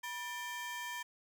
30% pulse ring-modulated tone, 1377 Hz, F6, 25 cents flat, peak -34 dBFS, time 0.03-1.03 s, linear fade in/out 10 ms, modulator 405 Hz, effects none

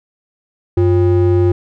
triangle ring-modulated tone, 223.3 Hz, A3, 26 cents sharp, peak -4 dBFS, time 0.77-1.52 s, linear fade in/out 5 ms, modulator 128 Hz, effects none

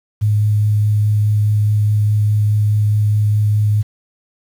sine tone with vibrato, 105.3 Hz, G#2, 24 cents sharp, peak -11 dBFS, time 0.21-3.83 s, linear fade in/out 20 ms, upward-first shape sine, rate 4.8 Hz, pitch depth 9 cents each way, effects 7-bit

